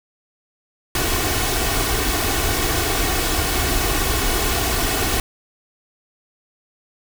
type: noise with comb filter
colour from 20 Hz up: pink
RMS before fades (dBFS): -20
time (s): 0.95-5.2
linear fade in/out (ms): 2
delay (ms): 2.7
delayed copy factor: +0.6
effects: none